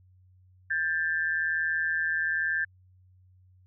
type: tone pair together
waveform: sine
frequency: 1592 / 1753 Hz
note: G6 / A6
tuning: +26 / -7 cents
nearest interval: major second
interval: 167 cents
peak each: -28 dBFS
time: 0.7-2.65 s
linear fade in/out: 10 ms
effects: added 92 Hz sine -56 dBFS peak until 3.66 s